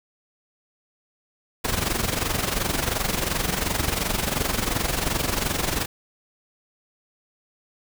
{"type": "noise with amplitude modulation", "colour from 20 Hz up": "pink", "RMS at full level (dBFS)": -22, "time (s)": [1.64, 5.86], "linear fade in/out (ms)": 10, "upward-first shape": "sine", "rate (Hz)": 22.8, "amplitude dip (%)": 70, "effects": []}